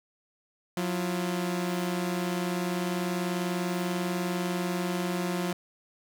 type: tone pair together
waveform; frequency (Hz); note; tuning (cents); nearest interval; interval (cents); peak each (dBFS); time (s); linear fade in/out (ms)
sawtooth; 179.9 / 339.6; F#3 / F4; -48 / -48; major seventh; 1100; -25 / -30; 0.77-5.53; 2
effects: none